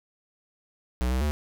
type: tone with pitch steps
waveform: square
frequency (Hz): 61.8 / 64 / 74.4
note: B1 / C2 / D2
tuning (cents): +2 / -38 / +23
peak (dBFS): -24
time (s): 1.01-1.31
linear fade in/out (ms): 0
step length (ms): 100
effects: none